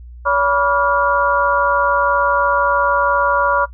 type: tone cluster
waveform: sine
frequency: 567 / 976 / 1150 / 1409 Hz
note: C#5 / B5 / D6 / F6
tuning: +39 / -21 / -37 / +15 cents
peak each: -18 dBFS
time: 0.25-3.66 s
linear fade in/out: 20 ms
effects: noise-tail reverb RT60 0.1 s tail -18 dB re dry + added 60 Hz sine -33 dBFS peak until 3.73 s